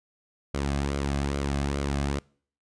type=tone with flanger; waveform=sawtooth; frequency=70.2 Hz; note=C#2; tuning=22 cents sharp; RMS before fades=-28 dBFS; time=0.54-2.19 s; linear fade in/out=5 ms; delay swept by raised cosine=1.1 to 2.2 ms; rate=2.4 Hz; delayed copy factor=-0.5; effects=noise-tail reverb RT60 0.5 s tail -25 dB re dry + resampled to 22050 Hz